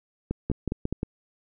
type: two click trains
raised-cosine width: 3 ms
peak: -14 / -14 dBFS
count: 4 / 4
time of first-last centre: 0.31-0.926 / 0.5-1.031 s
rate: 4.87 / 5.65 Hz
effects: none